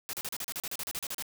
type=noise bursts; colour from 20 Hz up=white; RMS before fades=-36 dBFS; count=15; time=0.09-1.224 s; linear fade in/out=0 ms; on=42 ms; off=36 ms; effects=none